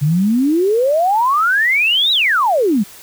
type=exponential two-way sweep; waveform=sine; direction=up then down; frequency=138.59 to 3960 to 185.7 Hz; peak=-11 dBFS; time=0.01-2.84 s; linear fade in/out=20 ms; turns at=2.12 s; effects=white hiss -39 dBFS RMS until 3.02 s